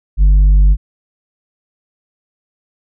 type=tone with tanh clipping; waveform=sine; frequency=49.02 Hz; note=G1; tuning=1 cent sharp; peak=-6 dBFS; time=0.17-0.77 s; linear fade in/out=50 ms; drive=4 dB; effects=none